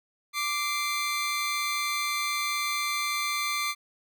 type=tone pair together; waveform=20% pulse; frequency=1174.7 / 2081 Hz; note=D6 / C7; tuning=0 / -10 cents; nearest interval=minor seventh; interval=990 cents; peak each=-24 / -26 dBFS; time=0.33-3.75 s; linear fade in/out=50 ms; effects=none